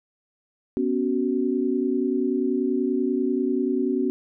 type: chord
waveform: sine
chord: B suspended second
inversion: none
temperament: equal with one note detuned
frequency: 246.9 / 277.2 / 373.4 Hz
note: B3 / C#4 / F#4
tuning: 0 / 0 / +16 cents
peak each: -25 dBFS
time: 0.77-4.1 s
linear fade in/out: 0 ms
effects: none